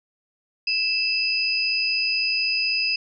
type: tone pair together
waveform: sine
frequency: 2637 / 4978 Hz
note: E7 / D#8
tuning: 0 / 0 cents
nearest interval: major seventh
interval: 1100 cents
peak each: -23 dBFS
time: 0.67-2.96 s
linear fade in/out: 5 ms
effects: none